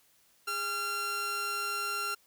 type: tone pair together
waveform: sawtooth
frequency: 409.1 / 1376 Hz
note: G#4 / F6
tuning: -26 / -26 cents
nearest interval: octave + major sixth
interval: 2100 cents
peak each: -40 / -28 dBFS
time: 0.47-2.15 s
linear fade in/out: 10 ms
effects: white hiss -66 dBFS RMS until 2.26 s